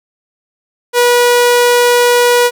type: tone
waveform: sawtooth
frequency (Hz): 485.1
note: B4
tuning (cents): -31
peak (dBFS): -3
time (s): 0.93-2.51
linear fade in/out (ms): 50
effects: none